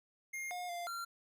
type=tone with pitch steps; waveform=square; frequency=2126 / 716 / 696 / 1375 Hz; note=C7 / F5 / F5 / F6; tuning=+27 / +43 / -6 / -27 cents; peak=-40 dBFS; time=0.33-1.05 s; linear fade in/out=10 ms; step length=180 ms; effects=none